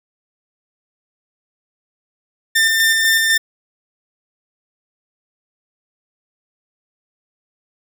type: tone with tremolo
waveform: sawtooth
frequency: 1797 Hz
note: A6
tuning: 36 cents sharp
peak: -8 dBFS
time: 2.55-3.38 s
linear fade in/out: 10 ms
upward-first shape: square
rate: 4 Hz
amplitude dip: 25%
effects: none